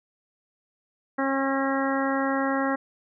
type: harmonic tone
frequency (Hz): 271.1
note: C#4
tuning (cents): -38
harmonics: 1 / 2 / 3 / 4 / 5 / 6 / 7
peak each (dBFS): -26 / -29 / -31 / -32 / -33 / -34 / -34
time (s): 1.18-2.76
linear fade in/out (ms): 10
effects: none